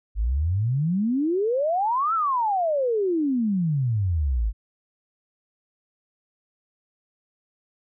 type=exponential two-way sweep; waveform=sine; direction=up then down; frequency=49 to 1366 to 49 Hz; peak=-20 dBFS; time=0.15-4.53 s; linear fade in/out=50 ms; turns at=2.14 s; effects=none